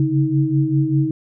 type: tone cluster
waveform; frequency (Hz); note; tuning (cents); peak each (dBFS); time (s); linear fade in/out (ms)
sine; 137.5 / 142.6 / 316.4; C#3 / C#3 / D#4; -14 / +49 / +29; -19; 0-1.11; 2
effects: none